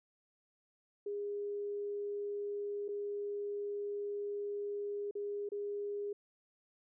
sine tone with dropouts, 408.6 Hz, G#4, 28 cents flat, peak -36 dBFS, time 1.06-6.13 s, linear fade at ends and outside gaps 5 ms, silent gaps 2.882-2.887 / 5.111-5.152 / 5.49-5.518 s, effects none

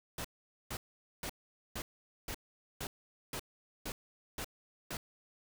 pink noise bursts, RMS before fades -40 dBFS, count 10, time 0.18-4.97 s, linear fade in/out 2 ms, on 65 ms, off 460 ms, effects none

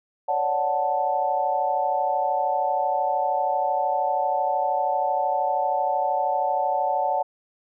sine chord, D major seventh, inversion third, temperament equal, 554.4 / 587.3 / 740 / 880 Hz, C#5 / D5 / F#5 / A5, 0 / 0 / 0 / 0 cents, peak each -29 / -29 / -24 / -25 dBFS, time 0.28-7.23 s, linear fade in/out 10 ms, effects none

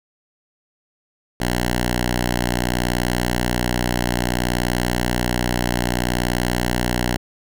5% pulse tone with notch filter, 60.6 Hz, B1, 32 cents flat, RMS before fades -21 dBFS, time 1.4-7.17 s, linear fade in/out 5 ms, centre 470 Hz, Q 1.5, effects none

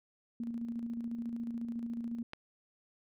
sine tone with tremolo, 233.6 Hz, A#3, 4 cents sharp, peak -34 dBFS, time 0.4-2.23 s, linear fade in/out 2 ms, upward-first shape square, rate 14 Hz, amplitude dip 40%
click, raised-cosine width 0.3 ms, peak -25 dBFS, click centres 2.334 s
effects none

